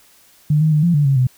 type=tone with pitch steps; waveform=sine; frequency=150.2 / 156.6 / 151.2 / 172.4 / 146.4 / 137.2 / 127.4 Hz; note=D3 / D#3 / D#3 / F3 / D3 / C#3 / C3; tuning=+39 / +11 / -49 / -22 / -5 / -17 / -46 cents; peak=-11 dBFS; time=0.5-1.27 s; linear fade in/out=5 ms; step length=110 ms; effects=white hiss -51 dBFS RMS until 1.37 s